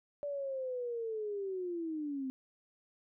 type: linear sweep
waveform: sine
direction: down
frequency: 582 to 257.4 Hz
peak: -35 dBFS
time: 0.23-2.3 s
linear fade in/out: 0 ms
effects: none